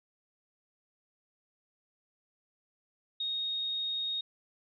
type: tone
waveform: sine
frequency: 3729 Hz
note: A#7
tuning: in tune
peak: -31 dBFS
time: 3.2-4.21 s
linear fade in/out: 5 ms
effects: none